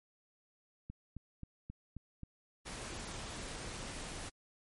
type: click train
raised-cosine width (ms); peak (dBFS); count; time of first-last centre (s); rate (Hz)
5; -32; 6; 0.9-2.233; 3.75
type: noise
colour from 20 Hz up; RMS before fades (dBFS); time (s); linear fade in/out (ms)
pink; -44; 2.65-4.3; 20
effects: MP3 48 kbps